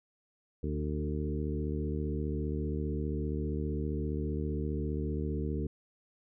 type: harmonic tone with a mistuned harmonic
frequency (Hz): 75.1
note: D2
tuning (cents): +39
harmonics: 1 / 2 / 3 / 4 / 5 / 6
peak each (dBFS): -34 / -37 / -39 / -40 / -41 / -42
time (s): 0.63-5.67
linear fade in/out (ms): 5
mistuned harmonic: 5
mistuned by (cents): +17
effects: none